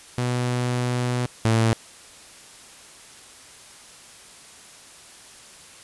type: tone pair in turn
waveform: sawtooth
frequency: 123.47 / 112.84 Hz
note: B2 / A2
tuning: 0 / +44 cents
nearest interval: major second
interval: 156 cents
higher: first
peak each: -18 / -13 dBFS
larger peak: second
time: 0.18-1.26 / 1.45-1.73 s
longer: first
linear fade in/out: 0 ms
effects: white hiss -46 dBFS RMS until 5.83 s + resampled to 24000 Hz